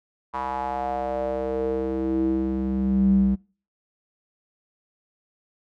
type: tone with band-pass filter sweep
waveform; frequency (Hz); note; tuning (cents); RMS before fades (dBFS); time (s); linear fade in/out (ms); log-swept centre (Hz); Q
square; 65.41; C2; 0; -24; 0.33-3.36; 20; 1000 to 170; 5.4
effects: noise-tail reverb RT60 0.4 s tail -26 dB re dry